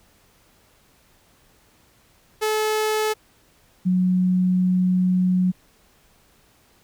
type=tone pair in turn; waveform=sawtooth / sine; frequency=431.2 / 182.98 Hz; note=A4 / F#3; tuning=-35 / -19 cents; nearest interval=octave + minor third; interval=1484 cents; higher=first; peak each=-16 dBFS; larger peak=neither; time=2.41-3.14 / 3.85-5.52 s; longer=second; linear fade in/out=20 ms; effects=pink hiss -58 dBFS RMS until 6.83 s